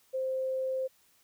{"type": "tone", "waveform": "sine", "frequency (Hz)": 523.3, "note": "C5", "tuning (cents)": 0, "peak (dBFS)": -29, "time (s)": [0.13, 0.88], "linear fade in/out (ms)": 20, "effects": ["white hiss -66 dBFS RMS until 1.23 s"]}